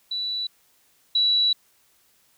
sine tone pair in turn, 3951 / 3928 Hz, B7 / B7, 0 / -10 cents, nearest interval unison, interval 10 cents, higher first, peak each -25 / -17 dBFS, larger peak second, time 0.11-0.47 / 1.15-1.53 s, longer second, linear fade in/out 5 ms, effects white hiss -62 dBFS RMS until 2.37 s

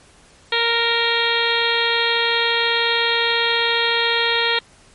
harmonic tone with a mistuned harmonic, 465.7 Hz, A#4, 2 cents flat, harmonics 1 / 2 / 3 / 4 / 5 / 6 / 7 / 8 / 9, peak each -24 / -25 / -26 / -23 / -25 / -29 / -23 / -24 / -27 dBFS, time 0.52-4.59 s, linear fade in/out 5 ms, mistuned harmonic 6, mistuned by -21 cents, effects pink hiss -50 dBFS RMS until 4.94 s + MP3 48 kbps

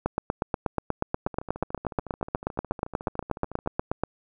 two click trains, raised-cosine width 1 ms, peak -10 / -23 dBFS, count 34 / 34, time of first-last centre 0.06-4.036 / 1.27-3.661 s, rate 8.3 / 13.8 Hz, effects none

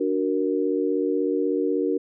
sine chord, D augmented, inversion none, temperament equal, 293.7 / 370 / 466.2 Hz, D4 / F#4 / A#4, 0 / 0 / 0 cents, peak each -25 dBFS, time 0-1.98 s, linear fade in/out 10 ms, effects none

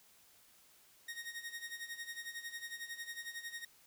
sawtooth tone with tremolo, 1864.7 Hz, A#6, in tune, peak -37 dBFS, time 1.08-3.65 s, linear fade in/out 5 ms, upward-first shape sine, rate 11 Hz, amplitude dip 75%, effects white hiss -65 dBFS RMS until 3.86 s

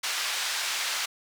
white band-pass noise, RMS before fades -30 dBFS, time 0.03-1.06 s, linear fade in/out 10 ms, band 1000 to 5300 Hz, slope 12 dB/octave, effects none

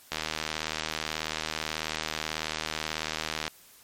click train, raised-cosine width 0.2 ms, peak -12 dBFS, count 264, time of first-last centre 0.12-3.479 s, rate 78.3 Hz, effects white hiss -55 dBFS RMS until 3.83 s + MP3 64 kbps

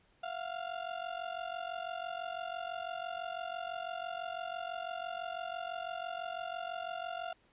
35% pulse ring-modulated tone, 698.5 Hz, F5, in tune, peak -33 dBFS, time 0.23-7.33 s, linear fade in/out 5 ms, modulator 23 Hz, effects pink hiss -69 dBFS RMS until 7.52 s + resampled to 8000 Hz

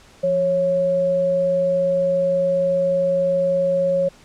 sine tone pair together, 173.24 / 550 Hz, F3 / C#5, -14 / -14 cents, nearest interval octave + minor sixth, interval 2000 cents, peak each -28 / -16 dBFS, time 0.23-4.09 s, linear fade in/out 10 ms, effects pink hiss -49 dBFS RMS until 4.24 s + low-pass 8000 Hz 12 dB/octave

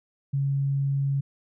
sine tone, 138.59 Hz, C#3, in tune, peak -22 dBFS, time 0.33-1.21 s, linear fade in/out 10 ms, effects none

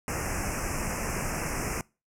pink band-stop noise, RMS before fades -31 dBFS, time 0.08-1.81 s, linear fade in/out 0 ms, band 2700 to 5200 Hz, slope 96 dB/octave, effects noise-tail reverb RT60 0.3 s tail -24 dB re dry + low-pass 11000 Hz 12 dB/octave

